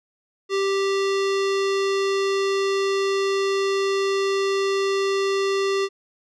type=tone with low-pass filter; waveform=square; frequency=392 Hz; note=G4; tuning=in tune; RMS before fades=-22 dBFS; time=0.49-5.89 s; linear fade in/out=50 ms; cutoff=5000 Hz; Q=1.4; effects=none